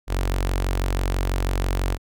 sawtooth tone with notch filter, 46.1 Hz, F#1, 6 cents flat, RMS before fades -23 dBFS, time 0.07-1.98 s, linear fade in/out 50 ms, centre 170 Hz, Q 1.2, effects none

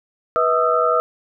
sine tone cluster, 489.3 / 641 / 1238 / 1329 Hz, B4 / E5 / D#6 / E6, -16 / -49 / -9 / +14 cents, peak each -20 dBFS, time 0.36-1 s, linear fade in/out 0 ms, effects none

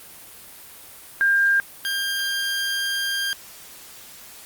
sine / 20% pulse tone pair in turn, 1600 / 1600 Hz, G6 / G6, +35 / +35 cents, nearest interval unison, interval 0 cents, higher neither, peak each -15 / -18 dBFS, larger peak first, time 1.21-1.6 / 1.85-3.33 s, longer second, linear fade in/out 0 ms, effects white hiss -43 dBFS RMS until 4.45 s + Opus 32 kbps

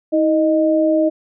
sine tone pair together, 320 / 618.9 Hz, D#4 / D#5, +49 / -9 cents, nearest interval major seventh, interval 1142 cents, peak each -15 dBFS, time 0.12-1.1 s, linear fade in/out 20 ms, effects none

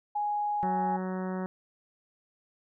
sine tone, 830.6 Hz, G#5, in tune, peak -27 dBFS, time 0.15-0.97 s, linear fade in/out 10 ms
harmonic tone, 186 Hz, F#3, 9 cents sharp, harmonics 1 / 2 / 3 / 4 / 5 / 6 / 7 / 8 / 9 / 10, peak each -32 / -38 / -41 / -44 / -44 / -48 / -49 / -50 / -53 / -53 dBFS, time 0.63-1.46 s, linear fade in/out 0 ms
effects none

